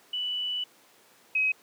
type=tone pair in turn; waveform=sine; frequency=2968 / 2540 Hz; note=F#7 / D#7; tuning=+5 / +35 cents; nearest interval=minor third; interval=270 cents; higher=first; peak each=-28 / -22 dBFS; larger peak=second; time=0.13-0.64 / 1.35-1.52 s; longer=first; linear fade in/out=5 ms; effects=pink hiss -58 dBFS RMS until 1.62 s + high-pass 300 Hz 12 dB/octave